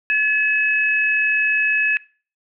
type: tone pair together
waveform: sine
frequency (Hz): 1712.3 / 2573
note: A6 / E7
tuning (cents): -48 / -43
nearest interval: perfect fifth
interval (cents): 705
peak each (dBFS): -18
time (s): 0.1-1.97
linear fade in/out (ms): 0
effects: noise-tail reverb RT60 0.4 s tail -22 dB re dry